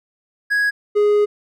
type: tone pair in turn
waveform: triangle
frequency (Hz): 1661.2 / 415.3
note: G#6 / G#4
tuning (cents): 0 / 0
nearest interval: 2 octaves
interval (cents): 2400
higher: first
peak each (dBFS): -13 / -10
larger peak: second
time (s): 0.5-0.71 / 0.95-1.26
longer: second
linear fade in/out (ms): 20
effects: none